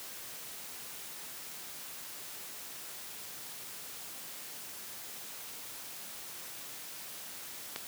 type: click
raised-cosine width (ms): 0.2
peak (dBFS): -19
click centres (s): 7.761
effects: white hiss -45 dBFS RMS until 7.87 s + high-pass 100 Hz 12 dB/octave